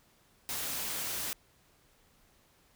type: noise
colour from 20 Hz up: white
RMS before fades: -36 dBFS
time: 0.49-1.33 s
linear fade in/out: 0 ms
effects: pink hiss -66 dBFS RMS until 2.75 s